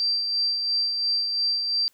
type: tone with tremolo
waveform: sine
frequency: 4699 Hz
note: D8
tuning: in tune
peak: -20 dBFS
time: 0-1.88 s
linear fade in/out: 0 ms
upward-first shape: sine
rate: 2.9 Hz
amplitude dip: 40%
effects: white hiss -64 dBFS RMS until 1.93 s